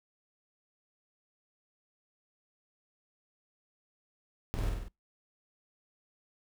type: noise with echo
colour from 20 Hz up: brown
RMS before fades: -34 dBFS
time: 4.54-4.69 s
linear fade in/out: 0 ms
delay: 48 ms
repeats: 4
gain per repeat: -3 dB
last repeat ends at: 4.882 s
effects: noise-tail reverb RT60 0.2 s tail -25 dB re dry